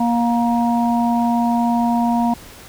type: harmonic tone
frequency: 235.9 Hz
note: A#3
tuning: 21 cents sharp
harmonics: 1 / 3 / 4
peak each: -16 / -21 / -22 dBFS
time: 0-2.34 s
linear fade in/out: 5 ms
effects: pink hiss -40 dBFS RMS until 2.68 s